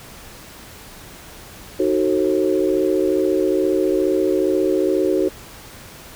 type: chord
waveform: sine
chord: D# diminished seventh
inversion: none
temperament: just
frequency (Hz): 311.1 / 373.4 / 448 / 537.6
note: D#4 / F#4 / A4 / C5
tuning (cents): 0 / +16 / +31 / +47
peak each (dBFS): -21 / -18 / -24 / -23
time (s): 1.79-5.29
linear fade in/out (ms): 10
effects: pink hiss -40 dBFS RMS until 6.15 s